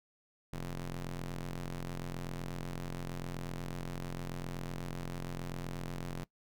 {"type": "ring-modulated tone", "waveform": "sawtooth", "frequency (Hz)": 88.3, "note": "F2", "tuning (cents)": 20, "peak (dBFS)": -31, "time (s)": [0.53, 6.24], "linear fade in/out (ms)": 0, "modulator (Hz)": 64.6, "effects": ["noise-tail reverb RT60 0.1 s tail -20 dB re dry"]}